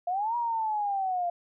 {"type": "linear two-way sweep", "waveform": "sine", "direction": "up then down", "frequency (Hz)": [688, 961, 688], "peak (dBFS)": -26, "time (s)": [0.07, 1.3], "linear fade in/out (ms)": 5, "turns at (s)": 0.36, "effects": []}